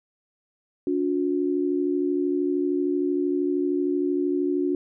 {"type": "tone pair together", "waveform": "sine", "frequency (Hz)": [287.2, 360.2], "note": ["D4", "F#4"], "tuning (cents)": [-39, -46], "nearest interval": "major third", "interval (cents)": 393, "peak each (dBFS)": -24, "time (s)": [0.87, 4.75], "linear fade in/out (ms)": 2, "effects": []}